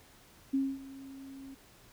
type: tone with ADSR envelope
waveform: sine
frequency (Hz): 270.7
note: C#4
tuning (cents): -41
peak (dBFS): -25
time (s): 0.53-1.55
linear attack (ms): 13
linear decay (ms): 240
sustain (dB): -19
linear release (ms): 14
effects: pink hiss -59 dBFS RMS until 1.92 s